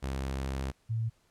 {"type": "tone pair in turn", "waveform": ["sawtooth", "sine"], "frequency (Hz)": [66.9, 112.9], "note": ["C2", "A2"], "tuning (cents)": [39, 45], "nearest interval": "major sixth", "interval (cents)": 906, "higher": "second", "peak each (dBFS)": -28, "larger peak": "neither", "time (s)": [[0.02, 0.72], [0.89, 1.1]], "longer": "first", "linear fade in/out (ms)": 20, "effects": ["pink hiss -69 dBFS RMS until 1.3 s", "low-pass 11000 Hz 12 dB/octave"]}